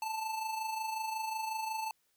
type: tone with amplitude modulation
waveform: square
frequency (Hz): 880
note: A5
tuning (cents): 0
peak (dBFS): -33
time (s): 0.02-1.91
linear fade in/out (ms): 2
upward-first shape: sine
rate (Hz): 25.5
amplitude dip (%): 50
effects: white hiss -75 dBFS RMS until 2.16 s